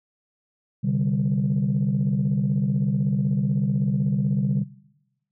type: chord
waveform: sine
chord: C suspended second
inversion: none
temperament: equal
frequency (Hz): 130.81 / 146.83 / 196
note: C3 / D3 / G3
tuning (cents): 0 / 0 / 0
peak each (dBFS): -23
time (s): 0.83-4.64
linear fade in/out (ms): 20
effects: noise-tail reverb RT60 1.0 s tail -21 dB re dry + tanh soft clip ceiling -14 dBFS